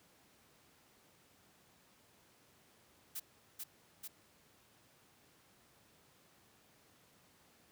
blue noise with echo, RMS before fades -42 dBFS, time 3.15-3.2 s, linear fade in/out 10 ms, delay 440 ms, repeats 2, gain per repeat -2 dB, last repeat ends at 4.08 s, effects pink hiss -67 dBFS RMS until 7.71 s + high-pass 100 Hz 12 dB/octave

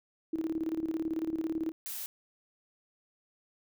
sine tone with tremolo, 322 Hz, E4, 41 cents flat, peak -28 dBFS, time 0.33-1.72 s, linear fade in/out 5 ms, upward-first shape square, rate 18 Hz, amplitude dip 70%
blue noise, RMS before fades -39 dBFS, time 1.86-2.06 s, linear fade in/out 0 ms
effects none

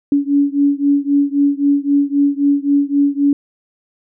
sine beating tone pair, 282.2 / 286 Hz, C#4 / D4, +31 / -46 cents, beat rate 3.8 Hz, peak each -14 / -15 dBFS, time 0.12-3.33 s, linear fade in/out 2 ms, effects none

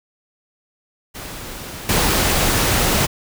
pink noise with level steps, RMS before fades -32 / -17 dBFS, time 1.14-3.07 s, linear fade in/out 20 ms, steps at 1.89 s, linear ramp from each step 2 ms, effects none

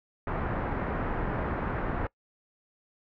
pink low-pass noise, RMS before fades -31 dBFS, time 0.27-2.07 s, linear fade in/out 2 ms, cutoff 1700 Hz, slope 24 dB/octave, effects noise-tail reverb RT60 0.1 s tail -23 dB re dry

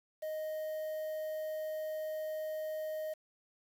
triangle tone with quantisation, 622.3 Hz, D#5, in tune, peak -34 dBFS, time 0.22-3.14 s, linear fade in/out 10 ms, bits 9, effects none

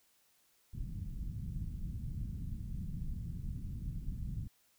pink low-pass noise, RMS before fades -40 dBFS, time 0.73-4.48 s, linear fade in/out 10 ms, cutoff 180 Hz, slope 24 dB/octave, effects white hiss -71 dBFS RMS until 4.78 s

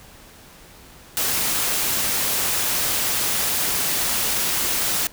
white noise, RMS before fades -22 dBFS, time 1.17-5.07 s, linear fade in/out 0 ms, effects pink hiss -46 dBFS RMS until 5.12 s

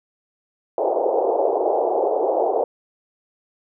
pink band-pass noise, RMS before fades -20 dBFS, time 0.78-2.64 s, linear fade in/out 2 ms, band 380 to 810 Hz, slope 48 dB/octave, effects none

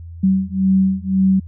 sine beating tone pair, 189.7 / 191.6 Hz, F#3 / G3, +43 / -39 cents, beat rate 1.9 Hz, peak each -16 dBFS, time 0.23-1.4 s, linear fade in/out 10 ms, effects added 84 Hz sine -31 dBFS peak until 1.47 s

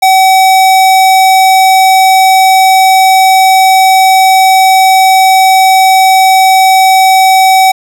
square tone, 760 Hz, F#5, 46 cents sharp, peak -3 dBFS, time 0.02-7.72 s, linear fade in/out 10 ms, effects none

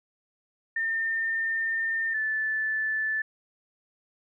sine tone pair in turn, 1809 / 1750.4 Hz, A6 / A6, +48 / -9 cents, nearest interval minor second, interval 57 cents, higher first, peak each -25 dBFS, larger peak neither, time 0.76-2.14 / 2.14-3.22 s, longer first, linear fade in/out 5 ms, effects none

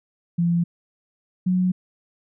sine tone pair in turn, 171.2 / 182.95 Hz, F3 / F#3, -34 / -19 cents, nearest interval minor second, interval 115 cents, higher second, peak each -17 dBFS, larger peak neither, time 0.38-0.64 / 1.46-1.72 s, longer neither, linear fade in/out 10 ms, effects none

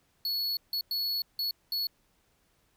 square tone bursts at uneven times, 4390 Hz, C#8, 18 cents flat, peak -29 dBFS, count 5, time 0.25-0.57 / 0.73-0.81 / 0.91-1.22 / 1.39-1.51 / 1.72-1.87 s, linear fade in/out 2 ms, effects pink hiss -70 dBFS RMS until 2.76 s

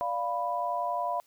sine chord, B diminished, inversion first, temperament equal, 587.3 / 698.5 / 987.8 Hz, D5 / F5 / B5, 0 / 0 / 0 cents, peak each -36 / -31 / -31 dBFS, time 0.01-1.2 s, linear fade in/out 0 ms, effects white hiss -66 dBFS RMS until 1.26 s

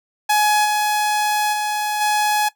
sawtooth tone with level steps, 842 Hz, G#5, 24 cents sharp, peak -10 / -13 / -16 / -12 dBFS, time 0.29-2.49 s, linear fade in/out 10 ms, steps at 0.64 / 1.52 / 2 s, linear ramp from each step 20 ms, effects noise-tail reverb RT60 0.1 s tail -17 dB re dry

